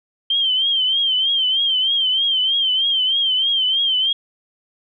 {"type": "tone with vibrato", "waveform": "sine", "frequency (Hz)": 3139, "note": "G7", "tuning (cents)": 2, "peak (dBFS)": -15, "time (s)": [0.3, 4.13], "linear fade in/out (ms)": 5, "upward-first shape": "triangle", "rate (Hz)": 3.2, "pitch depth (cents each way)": 94, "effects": []}